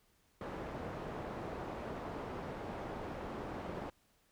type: low-pass noise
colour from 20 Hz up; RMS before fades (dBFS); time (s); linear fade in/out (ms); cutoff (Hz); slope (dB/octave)
white; -43; 0.41-3.9; 2; 750; 12
effects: pink hiss -72 dBFS RMS until 4.31 s